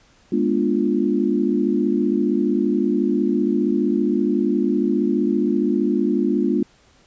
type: chord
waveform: sine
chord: G# diminished seventh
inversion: none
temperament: equal with one note detuned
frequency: 207.7 / 242.6 / 293.7 / 349.2 Hz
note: G#3 / B3 / D4 / F4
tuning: 0 / -31 / 0 / 0 cents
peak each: -22 dBFS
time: 0.32-6.63 s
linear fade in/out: 5 ms
effects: pink hiss -55 dBFS RMS until 7.06 s + resampled to 16000 Hz